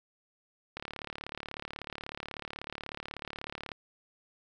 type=click train; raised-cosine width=0.3 ms; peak=-22 dBFS; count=108; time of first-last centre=0.77-3.718 s; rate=36.3 Hz; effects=none